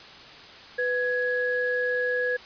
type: tone pair together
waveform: sine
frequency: 496.8 / 1671 Hz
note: B4 / G#6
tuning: +10 / +10 cents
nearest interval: octave + major sixth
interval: 2100 cents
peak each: -26 dBFS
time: 0.78-2.37 s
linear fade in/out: 10 ms
effects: white hiss -45 dBFS RMS until 2.45 s + resampled to 11025 Hz